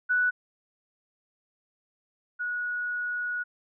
sine tone pair in turn, 1480 / 1459.6 Hz, F#6 / F#6, 0 / -24 cents, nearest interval unison, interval 24 cents, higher first, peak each -21 / -28 dBFS, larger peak first, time 0.09-0.31 / 2.39-3.44 s, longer second, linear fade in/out 20 ms, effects none

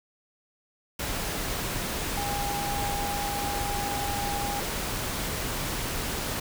sine tone in noise, 811 Hz, G#5, 41 cents flat, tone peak -31 dBFS, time 2.17-4.6 s, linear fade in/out 5 ms, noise pink, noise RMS -31 dBFS, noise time 0.99-6.4 s, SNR -3 dB, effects none

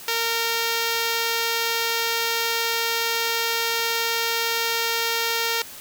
5% pulse tone, 460.7 Hz, A#4, 20 cents flat, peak -10 dBFS, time 0.08-5.62 s, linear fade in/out 2 ms, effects white hiss -40 dBFS RMS until 5.8 s

